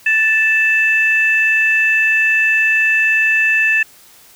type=tone pair together; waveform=sine; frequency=1758.8 / 2637 Hz; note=A6 / E7; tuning=-1 / 0 cents; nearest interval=perfect fifth; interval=701 cents; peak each=-13 dBFS; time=0.06-3.83 s; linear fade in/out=5 ms; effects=tanh soft clip ceiling -3 dBFS + white hiss -45 dBFS RMS until 4.35 s

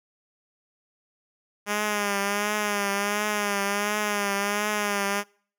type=tone with vibrato; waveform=5% pulse; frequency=204.9 Hz; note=G#3; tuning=23 cents flat; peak=-13 dBFS; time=1.66-5.24 s; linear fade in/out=50 ms; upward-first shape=triangle; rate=1.4 Hz; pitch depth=59 cents each way; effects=noise-tail reverb RT60 0.5 s tail -26 dB re dry

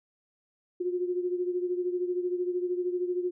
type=beating tone pair; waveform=sine; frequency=356.6 / 369.6 Hz; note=F4 / F#4; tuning=+36 / -2 cents; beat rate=13 Hz; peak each=-28 / -34 dBFS; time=0.8-3.31 s; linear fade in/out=10 ms; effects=none

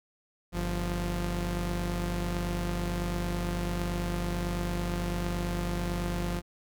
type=tone pair together; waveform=sawtooth; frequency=49 / 174.61 Hz; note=G1 / F3; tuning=0 / 0 cents; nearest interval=octave + minor seventh; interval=2200 cents; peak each=-28 dBFS; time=0.52-6.42 s; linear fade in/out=50 ms; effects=none

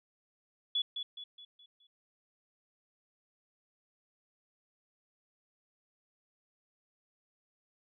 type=tone with echo; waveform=sine; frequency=3412 Hz; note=G#7; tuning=46 cents sharp; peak=-28 dBFS; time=0.75-0.82 s; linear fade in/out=5 ms; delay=210 ms; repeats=5; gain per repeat=-7 dB; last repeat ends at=1.87 s; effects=none

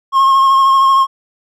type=tone with vibrato; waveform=triangle; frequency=1078 Hz; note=C#6; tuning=49 cents flat; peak=-5 dBFS; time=0.12-1.07 s; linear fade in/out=50 ms; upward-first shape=triangle; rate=13 Hz; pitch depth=27 cents each way; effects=none

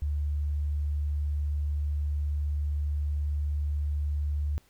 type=tone; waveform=sine; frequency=73.42 Hz; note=D2; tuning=in tune; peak=-26 dBFS; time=0.02-4.58 s; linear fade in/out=0 ms; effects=pink hiss -64 dBFS RMS until 4.69 s

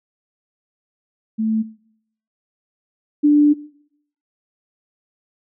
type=tone pair in turn; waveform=sine; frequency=220 / 294.5 Hz; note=A3 / D4; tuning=0 / +5 cents; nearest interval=perfect fourth; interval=505 cents; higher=second; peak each=-17 / -9 dBFS; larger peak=second; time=1.38-1.63 / 3.23-3.54 s; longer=second; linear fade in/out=20 ms; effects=noise-tail reverb RT60 0.7 s tail -20 dB re dry

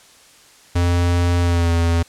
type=tone with pitch glide; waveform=square; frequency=87.31 to 84.43 Hz; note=F2 to E2; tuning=0 to +42 cents; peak=-15 dBFS; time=0.75-2.03 s; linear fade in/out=10 ms; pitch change=-58 cents; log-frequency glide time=1.41-1.71 s; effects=white hiss -48 dBFS RMS until 2.08 s + low-pass 9000 Hz 12 dB/octave

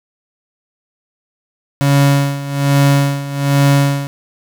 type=tone with tremolo; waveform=35% pulse; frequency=140.5 Hz; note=C#3; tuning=24 cents sharp; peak=-6 dBFS; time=1.81-4.07 s; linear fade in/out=0 ms; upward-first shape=sine; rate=1.2 Hz; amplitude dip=80%; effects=none

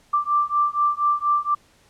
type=beating tone pair; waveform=sine; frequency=1175 / 1179.2 Hz; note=D6 / D6; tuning=+1 / +7 cents; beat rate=4.2 Hz; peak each=-21 dBFS; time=0.13-1.55 s; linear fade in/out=10 ms; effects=pink hiss -57 dBFS RMS until 1.89 s + low-pass 10000 Hz 12 dB/octave

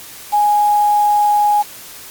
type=tone with quantisation; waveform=sine; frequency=830.6 Hz; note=G#5; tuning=in tune; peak=-10 dBFS; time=0.32-1.63 s; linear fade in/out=20 ms; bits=5; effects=white hiss -35 dBFS RMS until 2.1 s + Opus 48 kbps

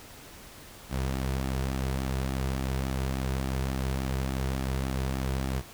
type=tone with flanger; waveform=sawtooth; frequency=66 Hz; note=C2; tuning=16 cents sharp; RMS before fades=-30 dBFS; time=0.89-5.63 s; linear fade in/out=50 ms; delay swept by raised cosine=1.9 to 3.8 ms; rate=3.5 Hz; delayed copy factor=-0.5; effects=pink hiss -48 dBFS RMS until 5.73 s

